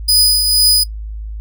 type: tone with tremolo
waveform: sawtooth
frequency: 4978 Hz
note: D#8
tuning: in tune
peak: -4 dBFS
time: 0.08-0.84 s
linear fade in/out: 10 ms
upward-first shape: triangle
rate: 2.1 Hz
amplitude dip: 50%
effects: noise-tail reverb RT60 0.1 s tail -22 dB re dry + added 53 Hz sine -23 dBFS peak until 1.4 s